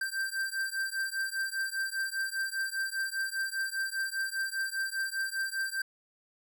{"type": "beating tone pair", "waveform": "square", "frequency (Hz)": [1568, 1573], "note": ["G6", "G6"], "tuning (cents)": [0, 6], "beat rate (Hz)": 5, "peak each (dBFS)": [-35, -35], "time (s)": [0.01, 5.82], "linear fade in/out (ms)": 5, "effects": []}